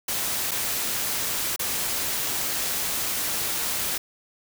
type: noise with dropouts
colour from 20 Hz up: white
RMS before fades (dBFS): -27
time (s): 0.08-3.98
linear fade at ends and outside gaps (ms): 5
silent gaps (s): 0.511-0.515 / 1.562-1.593
effects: none